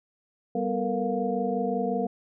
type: tone cluster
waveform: sine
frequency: 196.1 / 245.1 / 449.9 / 475.4 / 705 Hz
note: G3 / B3 / A4 / A#4 / F5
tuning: +1 / -13 / +39 / +34 / +16 cents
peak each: -31 dBFS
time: 0.55-2.07 s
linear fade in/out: 5 ms
effects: none